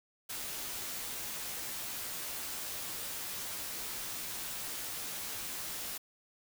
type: noise with comb filter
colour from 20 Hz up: white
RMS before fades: -40 dBFS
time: 0.29-5.98 s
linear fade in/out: 10 ms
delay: 14 ms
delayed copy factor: -0.5
effects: none